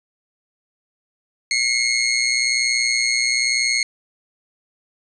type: tone with amplitude modulation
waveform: 20% pulse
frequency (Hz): 2159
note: C#7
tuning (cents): -46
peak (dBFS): -9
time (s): 1.51-3.83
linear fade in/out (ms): 2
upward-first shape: sine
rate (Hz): 121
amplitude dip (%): 60
effects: resampled to 22050 Hz